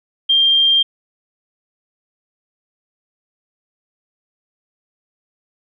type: tone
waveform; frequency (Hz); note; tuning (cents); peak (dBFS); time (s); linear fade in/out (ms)
sine; 3188; G7; +28; -10; 0.29-0.83; 10
effects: none